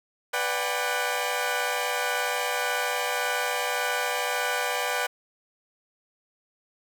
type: chord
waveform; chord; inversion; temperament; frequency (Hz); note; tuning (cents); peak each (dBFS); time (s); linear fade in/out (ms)
15% pulse; G major seventh; first; equal with one note detuned; 493.9 / 587.3 / 740 / 801.9; B4 / D5 / F#5 / G5; 0 / 0 / 0 / +39; -24 / -25 / -25 / -25; 0.33-5.07; 10
effects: none